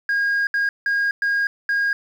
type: tone bursts at uneven times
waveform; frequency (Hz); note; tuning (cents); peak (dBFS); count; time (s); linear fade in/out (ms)
sine; 1629; G#6; -34; -15; 5; 0.09-0.47 / 0.54-0.69 / 0.86-1.11 / 1.22-1.47 / 1.69-1.93; 2
effects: tanh soft clip ceiling -16 dBFS + 8-bit